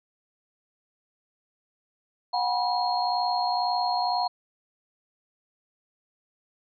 sine tone cluster, 725 / 787 / 974 / 4258 Hz, F#5 / G5 / B5 / C8, -35 / +7 / -24 / +30 cents, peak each -26 / -32 / -28 / -32 dBFS, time 2.33-4.28 s, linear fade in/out 10 ms, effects none

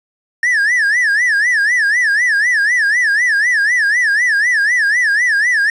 triangle tone with vibrato, 1795 Hz, A6, 34 cents sharp, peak -9 dBFS, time 0.43-5.7 s, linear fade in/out 2 ms, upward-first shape sine, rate 4 Hz, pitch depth 190 cents each way, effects resampled to 24000 Hz + 7-bit

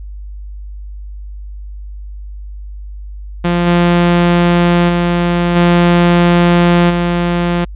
sawtooth tone with level steps, 173.8 Hz, F3, 8 cents flat, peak -7 / -4 / -7 / -3 / -8 dBFS, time 3.44-7.65 s, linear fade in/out 10 ms, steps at 3.66 / 4.88 / 5.55 / 6.89 s, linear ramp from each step 20 ms, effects added 50 Hz sine -25 dBFS peak until 7.75 s + resampled to 8000 Hz

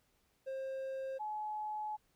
triangle / sine tone pair in turn, 532 / 851.1 Hz, C5 / G#5, +29 / +42 cents, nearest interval minor sixth, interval 813 cents, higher second, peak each -36 / -37 dBFS, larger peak first, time 0.46-1.19 / 1.19-1.97 s, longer second, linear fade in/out 20 ms, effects pink hiss -75 dBFS RMS until 2.15 s

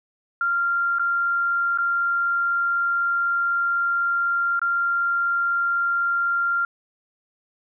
sine tone with dropouts, 1388 Hz, F6, 11 cents flat, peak -19 dBFS, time 0.41-6.65 s, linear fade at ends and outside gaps 2 ms, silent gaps 0.986-0.995 / 1.776-1.785 / 4.594-4.616 s, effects none

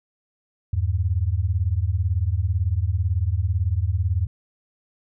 sine beating tone pair, 81.5 / 99.5 Hz, E2 / G2, -19 / +26 cents, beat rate 18 Hz, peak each -22 dBFS, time 0.73-4.27 s, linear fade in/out 5 ms, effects none

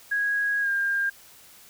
sine tone with pitch glide, 1652 to 1604 Hz, G#6 to G6, -10 to +39 cents, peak -22 dBFS, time 0.11-1.1 s, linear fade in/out 10 ms, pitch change -51 cents, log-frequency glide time 0.61-0.69 s, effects white hiss -51 dBFS RMS until 1.69 s

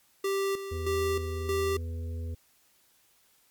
square tone with tremolo, 392 Hz, G4, in tune, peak -27 dBFS, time 0.24-1.77 s, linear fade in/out 5 ms, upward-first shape square, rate 1.6 Hz, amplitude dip 65%
harmonic tone, 83 Hz, E2, 12 cents sharp, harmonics 1 / 3 / 5 / 6, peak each -32 / -46 / -50 / -50 dBFS, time 0.71-2.35 s, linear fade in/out 10 ms
effects white hiss -65 dBFS RMS until 3.5 s + MP3 96 kbps

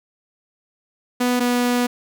sawtooth tone pair in turn, 246.9 / 244.6 Hz, B3 / B3, 0 / -16 cents, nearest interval unison, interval 16 cents, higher first, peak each -13 dBFS, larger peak neither, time 1.2-1.4 / 1.4-1.87 s, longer second, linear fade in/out 10 ms, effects none

